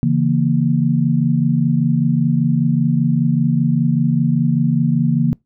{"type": "chord", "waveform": "sine", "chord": "A# diminished", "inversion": "first", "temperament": "equal with one note detuned", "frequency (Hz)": [139.72, 164.81, 233.1], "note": ["C#3", "E3", "A#3"], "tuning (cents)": [14, 0, 0], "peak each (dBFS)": -17, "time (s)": [0.03, 5.33], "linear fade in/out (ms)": 0, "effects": ["noise-tail reverb RT60 0.2 s tail -25 dB re dry"]}